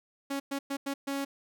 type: tone bursts at uneven times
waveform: sawtooth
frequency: 277.2 Hz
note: C#4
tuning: in tune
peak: -27 dBFS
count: 5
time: 0.3-0.4 / 0.51-0.59 / 0.7-0.77 / 0.86-0.94 / 1.07-1.25 s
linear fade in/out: 10 ms
effects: none